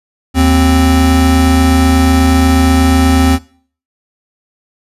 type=tone pair together; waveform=square; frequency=77.78 / 261.6 Hz; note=D#2 / C4; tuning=0 / 0 cents; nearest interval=octave + major sixth; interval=2100 cents; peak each=-10 dBFS; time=0.34-3.39 s; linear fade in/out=50 ms; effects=noise-tail reverb RT60 0.5 s tail -22 dB re dry + resampled to 32000 Hz